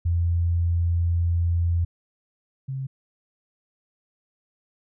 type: tone pair in turn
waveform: sine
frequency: 85.4 / 133.73 Hz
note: F2 / C3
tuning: -38 / +38 cents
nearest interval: minor sixth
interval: 776 cents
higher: second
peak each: -19 / -27 dBFS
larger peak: first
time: 0.05-1.85 / 2.68-2.87 s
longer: first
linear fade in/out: 10 ms
effects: none